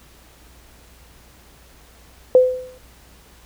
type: tone with exponential decay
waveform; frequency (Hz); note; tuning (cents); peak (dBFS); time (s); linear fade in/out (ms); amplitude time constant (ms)
sine; 508; B4; +49; -5; 2.35-2.78; 1; 92
effects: added 60 Hz sine -50 dBFS peak until 3.45 s + pink hiss -50 dBFS RMS until 3.45 s